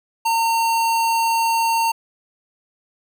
square tone, 913 Hz, A#5, 36 cents flat, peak -17 dBFS, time 0.25-1.92 s, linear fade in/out 10 ms, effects none

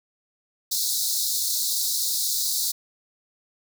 pink high-pass noise, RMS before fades -25 dBFS, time 0.71-2.72 s, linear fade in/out 10 ms, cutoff 3800 Hz, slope 96 dB/octave, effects none

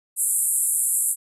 pink band-pass noise, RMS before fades -22 dBFS, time 0.16-1.16 s, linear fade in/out 50 ms, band 7800 to 12000 Hz, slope 96 dB/octave, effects none

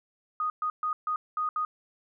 sine tone bursts at uneven times, 1241 Hz, D#6, 5 cents flat, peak -26 dBFS, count 6, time 0.4-0.5 / 0.62-0.7 / 0.83-0.93 / 1.07-1.16 / 1.37-1.49 / 1.56-1.65 s, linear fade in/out 2 ms, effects none

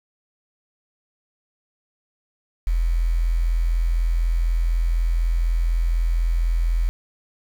sine tone with quantisation, 42.03 Hz, E1, 34 cents sharp, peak -17 dBFS, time 2.67-6.89 s, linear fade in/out 0 ms, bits 7, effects none

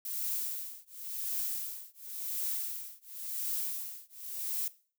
violet noise with tremolo, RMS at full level -33 dBFS, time 0.05-4.68 s, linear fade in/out 2 ms, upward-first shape triangle, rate 0.93 Hz, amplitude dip 100%, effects noise-tail reverb RT60 0.4 s tail -18 dB re dry

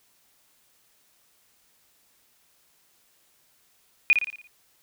sine tone with echo, 2457 Hz, D#7, 22 cents flat, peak -13 dBFS, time 4.1-4.13 s, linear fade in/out 0 ms, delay 57 ms, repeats 6, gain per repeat -6 dB, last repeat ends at 4.472 s, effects white hiss -64 dBFS RMS until 4.82 s

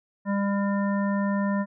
harmonic tone, 200 Hz, G3, 35 cents sharp, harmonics 1 / 3 / 5 / 7 / 9, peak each -23 / -32 / -33 / -41 / -37 dBFS, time 0.25-1.66 s, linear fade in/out 50 ms, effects none

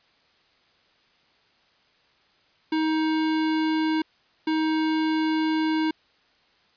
square tone bursts at uneven times, 315.1 Hz, D#4, 22 cents sharp, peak -22 dBFS, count 2, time 2.72-4.02 / 4.47-5.91 s, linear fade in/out 5 ms, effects white hiss -62 dBFS RMS until 6.76 s + resampled to 11025 Hz

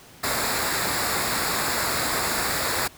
pink noise with comb filter, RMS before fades -25 dBFS, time 0.23-2.88 s, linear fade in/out 10 ms, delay 0.33 ms, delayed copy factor -0.65, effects pink hiss -48 dBFS RMS until 2.97 s + high-pass 60 Hz 12 dB/octave

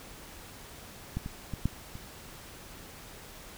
clicks, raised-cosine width 5 ms, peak -19 / -24 / -22 / -14 / -30 dBFS, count 5, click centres 1.17 / 1.261 / 1.537 / 1.656 / 1.954 s, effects pink hiss -48 dBFS RMS until 3.57 s

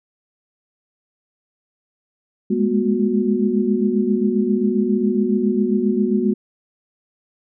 sine tone cluster, 204.9 / 212.3 / 240.2 / 366.3 Hz, G#3 / G#3 / B3 / F#4, -23 / +38 / -48 / -17 cents, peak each -21 dBFS, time 2.5-6.34 s, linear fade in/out 10 ms, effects none

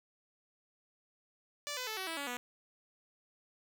5% pulse tone with pitch steps, 583 / 504.6 / 436.8 / 378 / 327.2 / 283.2 / 245.1 Hz, D5 / B4 / A4 / F#4 / E4 / C#4 / B3, -13 / +37 / -13 / +37 / -13 / +37 / -13 cents, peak -26 dBFS, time 1.67-2.37 s, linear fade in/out 0 ms, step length 100 ms, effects none

